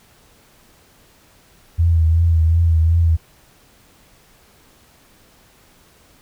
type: tone with vibrato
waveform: sine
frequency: 82.41 Hz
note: E2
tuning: in tune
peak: -11 dBFS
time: 1.78-3.17 s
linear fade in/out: 20 ms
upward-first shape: triangle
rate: 2.7 Hz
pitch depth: 54 cents each way
effects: pink hiss -52 dBFS RMS until 6.21 s